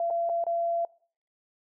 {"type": "tone with dropouts", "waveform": "sine", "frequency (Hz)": 680, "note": "F5", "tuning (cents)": -46, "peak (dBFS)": -25, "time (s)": [0, 0.85], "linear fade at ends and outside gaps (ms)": 2, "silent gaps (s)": [[0.102, 0.107], [0.292, 0.296], [0.44, 0.466]], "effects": ["noise-tail reverb RT60 0.5 s tail -23 dB re dry"]}